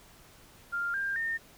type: tone with pitch steps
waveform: sine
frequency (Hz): 1397 / 1595.5 / 1822.2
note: F6 / G6 / A#6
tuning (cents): 0 / +30 / -40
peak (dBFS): -29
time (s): 0.72-1.38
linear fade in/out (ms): 20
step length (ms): 220
effects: pink hiss -56 dBFS RMS until 1.57 s